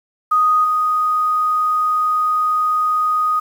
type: tone with level steps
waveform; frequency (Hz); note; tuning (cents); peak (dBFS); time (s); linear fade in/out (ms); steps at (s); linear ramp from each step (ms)
sine; 1244.5; D#6; 0; -11 / -14; 0.31-3.4; 10; 0.64; 5
effects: 7-bit